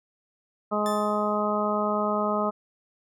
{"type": "harmonic tone", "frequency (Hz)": 209.5, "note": "G#3", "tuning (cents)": 15, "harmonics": [1, 2, 3, 4, 5, 6], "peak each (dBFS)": [-29, -31, -28, -33, -32, -29], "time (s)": [0.71, 2.51], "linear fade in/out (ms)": 20}
{"type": "tone with exponential decay", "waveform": "10% pulse", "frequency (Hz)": 1760, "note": "A6", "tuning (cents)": 0, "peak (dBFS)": -25, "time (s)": [0.86, 1.42], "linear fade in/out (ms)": 0, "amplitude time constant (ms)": 120}
{"effects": []}